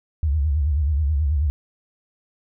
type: tone with vibrato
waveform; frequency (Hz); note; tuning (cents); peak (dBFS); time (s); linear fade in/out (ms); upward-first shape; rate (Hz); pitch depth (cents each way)
sine; 73.7; D2; +7; -17; 0.23-1.5; 0; sine; 9.3; 150
effects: none